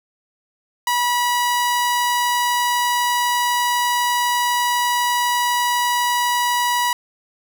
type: tone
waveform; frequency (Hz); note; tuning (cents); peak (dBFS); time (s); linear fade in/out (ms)
sawtooth; 972; B5; -28; -13; 0.87-6.93; 2
effects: none